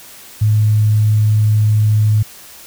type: tone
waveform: sine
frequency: 107 Hz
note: A2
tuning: 48 cents flat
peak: -9 dBFS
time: 0.41-2.23 s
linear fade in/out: 10 ms
effects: white hiss -38 dBFS RMS until 2.66 s